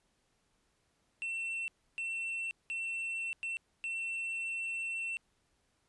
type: tone bursts at uneven times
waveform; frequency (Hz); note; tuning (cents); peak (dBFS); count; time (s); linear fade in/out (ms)
triangle; 2697; E7; +39; -33; 5; 1.22-1.68 / 1.98-2.51 / 2.7-3.33 / 3.43-3.57 / 3.84-5.17; 0
effects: pink hiss -75 dBFS RMS until 5.88 s + resampled to 24000 Hz